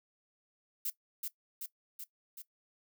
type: noise with echo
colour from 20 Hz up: violet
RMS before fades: -35 dBFS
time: 0.85-0.9 s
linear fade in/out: 5 ms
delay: 380 ms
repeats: 4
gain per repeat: -3 dB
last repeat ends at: 2.42 s
effects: noise-tail reverb RT60 0.1 s tail -17 dB re dry